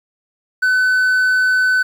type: tone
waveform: triangle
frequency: 1509 Hz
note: F#6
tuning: 34 cents sharp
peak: -10 dBFS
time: 0.62-1.83 s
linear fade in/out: 10 ms
effects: 8-bit